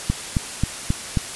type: click train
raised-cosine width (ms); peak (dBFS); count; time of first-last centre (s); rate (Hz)
5; -6; 5; 0.1-1.172; 3.73
effects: white hiss -32 dBFS RMS until 1.35 s + resampled to 24000 Hz